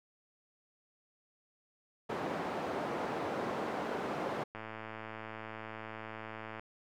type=band-pass noise; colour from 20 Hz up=white; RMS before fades=-37 dBFS; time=2.09-4.44 s; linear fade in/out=10 ms; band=180 to 830 Hz; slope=12 dB/octave
type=click train; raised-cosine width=0.5 ms; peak=-28 dBFS; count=226; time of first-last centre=4.55-6.595 s; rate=110 Hz
effects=none